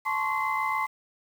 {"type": "tone cluster", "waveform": "sine", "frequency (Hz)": [874, 1049, 1116, 2060], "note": ["A5", "C6", "C#6", "C7"], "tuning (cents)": [-12, 4, 11, -28], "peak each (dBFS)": -30, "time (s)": [0.05, 0.87], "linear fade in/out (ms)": 20, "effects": ["tanh soft clip ceiling -16 dBFS", "8-bit"]}